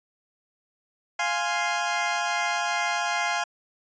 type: chord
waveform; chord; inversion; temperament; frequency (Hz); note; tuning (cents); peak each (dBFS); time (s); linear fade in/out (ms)
20% pulse; F minor; none; equal; 698.5 / 830.6 / 1046.5; F5 / Ab5 / C6; 0 / 0 / 0; -23 / -23 / -26; 1.19-3.44; 5
effects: resampled to 16000 Hz